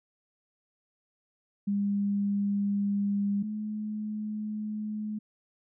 sine tone pair in turn, 201.6 / 212.8 Hz, G3 / G#3, +49 / +42 cents, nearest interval minor second, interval 93 cents, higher second, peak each -25 / -31 dBFS, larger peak first, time 1.67-3.43 / 3.43-5.19 s, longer neither, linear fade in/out 10 ms, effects none

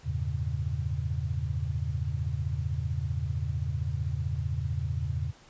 sine chord, E diminished seventh, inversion none, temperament equal with one note detuned, 82.41 / 98 / 113.55 / 138.59 Hz, E2 / G2 / Bb2 / Db3, 0 / 0 / -45 / 0 cents, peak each -32 / -36 / -34 / -33 dBFS, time 0.03-5.33 s, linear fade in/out 50 ms, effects pink hiss -56 dBFS RMS until 5.49 s + resampled to 16000 Hz

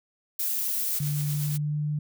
violet noise, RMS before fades -28 dBFS, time 0.39-0.99 s, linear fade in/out 5 ms
blue noise with tremolo, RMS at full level -34 dBFS, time 0.92-1.58 s, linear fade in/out 20 ms, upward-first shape triangle, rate 8.3 Hz, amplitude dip 40%
sine tone with pitch glide, 146.83 to 149.4 Hz, D3 to D3, 0 to +30 cents, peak -25 dBFS, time 1-1.99 s, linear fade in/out 5 ms, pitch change +30 cents, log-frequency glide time 1.35-1.76 s
effects none

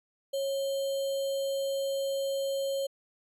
sine tone with sample-and-hold, 548 Hz, C#5, 20 cents flat, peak -28 dBFS, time 0.33-2.87 s, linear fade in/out 10 ms, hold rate 3675 Hz, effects resampled to 32000 Hz

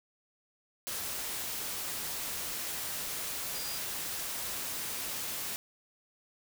sine tone in noise, 4851 Hz, D#8, 45 cents flat, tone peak -42 dBFS, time 3.55-3.78 s, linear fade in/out 0 ms, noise white, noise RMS -37 dBFS, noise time 0.87-5.56 s, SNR -8 dB, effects none

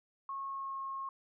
sine tone with pitch glide, 1091 to 1082.2 Hz, C#6 to C#6, -28 to -42 cents, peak -37 dBFS, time 0.29-1.09 s, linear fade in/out 2 ms, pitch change -14 cents, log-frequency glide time 0.49-0.78 s, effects none

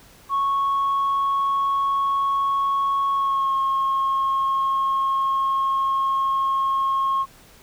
sine tone with pitch glide, 1104 to 1081.3 Hz, C#6 to C#6, -7 to -43 cents, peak -17 dBFS, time 0.29-7.26 s, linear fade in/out 50 ms, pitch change -36 cents, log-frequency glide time 3.13-3.54 s, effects tanh soft clip ceiling -16 dBFS + pink hiss -50 dBFS RMS until 7.62 s

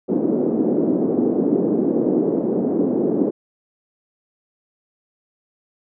white band-pass noise, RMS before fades -19 dBFS, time 0.08-3.31 s, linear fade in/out 20 ms, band 220 to 390 Hz, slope 24 dB/octave, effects none

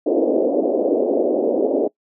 white band-pass noise, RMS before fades -18 dBFS, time 0.06-1.88 s, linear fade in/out 10 ms, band 260 to 600 Hz, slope 48 dB/octave, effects noise-tail reverb RT60 0.1 s tail -24 dB re dry

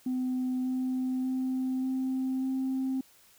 sine tone with pitch steps, 254.8 / 256.9 / 259 / 261.1 / 263.2 Hz, C4 / C4 / C4 / C4 / C4, -46 / -32 / -17 / -3 / +10 cents, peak -26 dBFS, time 0.06-3.01 s, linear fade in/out 5 ms, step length 590 ms, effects tanh soft clip ceiling -25 dBFS + white hiss -60 dBFS RMS until 3.38 s

